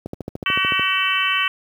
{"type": "click train", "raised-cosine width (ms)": 2, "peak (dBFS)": -14, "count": 11, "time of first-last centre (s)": [0.06, 0.795], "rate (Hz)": 13.6}
{"type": "harmonic tone", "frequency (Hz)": 379.6, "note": "F#4", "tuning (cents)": 44, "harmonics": [3, 4, 5, 6, 7, 8], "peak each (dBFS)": [-24, -26, -26, -27, -22, -23], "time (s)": [0.46, 1.48], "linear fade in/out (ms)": 2}
{"effects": ["high-pass 80 Hz 12 dB/octave", "8-bit"]}